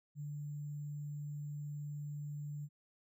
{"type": "tone with sample-and-hold", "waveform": "sine", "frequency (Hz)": 146.83, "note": "D3", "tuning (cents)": 0, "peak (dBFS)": -40, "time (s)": [0.15, 2.69], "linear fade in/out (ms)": 50, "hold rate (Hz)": 7350, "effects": []}